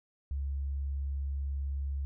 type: tone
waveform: sine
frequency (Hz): 69.3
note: C#2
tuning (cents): 0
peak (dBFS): -31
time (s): 0.31-2.05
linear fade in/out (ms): 0
effects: none